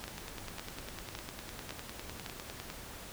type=two click trains; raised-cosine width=0.2 ms; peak=-22 / -24 dBFS; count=5 / 27; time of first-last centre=0.04-2.262 / 0.08-2.701 s; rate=1.8 / 9.92 Hz; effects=pink hiss -47 dBFS RMS until 3.12 s